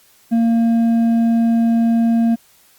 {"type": "tone with hard clipping", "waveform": "sine", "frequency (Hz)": 230.4, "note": "A#3", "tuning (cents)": -20, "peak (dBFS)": -13, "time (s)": [0.31, 2.36], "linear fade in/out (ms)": 20, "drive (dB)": 4, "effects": ["white hiss -52 dBFS RMS until 2.78 s", "Opus 48 kbps"]}